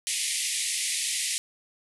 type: band-pass noise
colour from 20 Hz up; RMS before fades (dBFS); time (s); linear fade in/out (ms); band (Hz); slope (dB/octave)
white; -29; 0.07-1.38; 0; 1900 to 11000; 96
effects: none